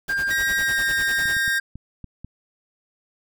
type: noise with tremolo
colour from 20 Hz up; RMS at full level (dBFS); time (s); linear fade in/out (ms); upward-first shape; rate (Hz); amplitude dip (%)
pink; -34; 0.08-1.37; 2; sine; 10; 95
type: tone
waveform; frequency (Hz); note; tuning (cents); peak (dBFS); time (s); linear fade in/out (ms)
triangle; 1597; G6; +32; -19; 0.09-1.6; 5
type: tone with pitch glide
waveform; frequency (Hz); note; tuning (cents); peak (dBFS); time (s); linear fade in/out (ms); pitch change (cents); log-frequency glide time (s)
sawtooth; 1886 to 1851.5; A#6 to A#6; +20 to -12; -21; 0.3-1.59; 10; -32; 0.57-0.83
type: clicks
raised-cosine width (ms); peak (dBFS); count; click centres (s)
5; -24; 6; 1.256 / 1.367 / 1.479 / 1.756 / 2.043 / 2.246
effects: none